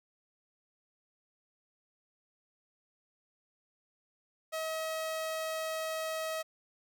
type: tone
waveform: sawtooth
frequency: 638 Hz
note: D#5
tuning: 43 cents sharp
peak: -30 dBFS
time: 4.52-6.43 s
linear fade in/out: 20 ms
effects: none